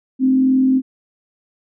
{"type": "tone with frequency modulation", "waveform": "sine", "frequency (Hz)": 261.6, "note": "C4", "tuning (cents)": 0, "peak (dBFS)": -11, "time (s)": [0.19, 0.82], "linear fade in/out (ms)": 50, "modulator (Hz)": 42.8, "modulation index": 0.29, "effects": []}